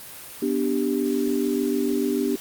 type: chord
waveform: sine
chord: G major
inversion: first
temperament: equal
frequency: 246.9 / 293.7 / 392 Hz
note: B3 / D4 / G4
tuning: 0 / 0 / 0 cents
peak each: -25 dBFS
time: 0.42-2.36 s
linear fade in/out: 5 ms
effects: white hiss -40 dBFS RMS until 2.4 s + Opus 32 kbps